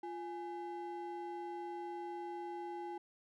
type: ring-modulated tone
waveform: triangle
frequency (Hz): 590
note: D5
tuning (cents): +8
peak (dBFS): -36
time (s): 0.03-2.98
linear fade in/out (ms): 5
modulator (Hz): 242
effects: none